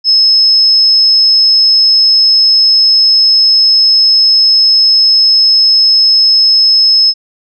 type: tone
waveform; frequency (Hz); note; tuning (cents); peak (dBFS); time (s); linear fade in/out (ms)
sine; 5190; E8; -28; -4; 0.04-7.14; 50
effects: none